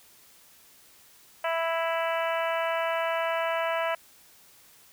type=harmonic tone; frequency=330 Hz; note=E4; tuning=2 cents sharp; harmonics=2 / 3 / 4 / 5 / 6 / 7 / 8 / 9; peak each=-28 / -32 / -34 / -36 / -38 / -39 / -40 / -41 dBFS; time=1.44-3.95 s; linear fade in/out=5 ms; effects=white hiss -56 dBFS RMS until 4.92 s